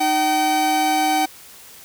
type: tone pair together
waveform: 45% pulse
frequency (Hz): 307.7 / 765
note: D#4 / G5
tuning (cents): -19 / -42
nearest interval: octave + major third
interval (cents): 1577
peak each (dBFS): -23 / -17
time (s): 0-1.26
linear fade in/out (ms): 10
effects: white hiss -43 dBFS RMS until 1.84 s